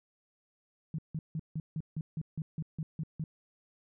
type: tone bursts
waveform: sine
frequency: 157.5 Hz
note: D#3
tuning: 21 cents sharp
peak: -32 dBFS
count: 12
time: 0.94-3.24 s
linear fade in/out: 2 ms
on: 45 ms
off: 160 ms
effects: none